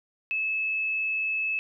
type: tone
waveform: sine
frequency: 2602 Hz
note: E7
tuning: 23 cents flat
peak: -25 dBFS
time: 0.31-1.59 s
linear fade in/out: 0 ms
effects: none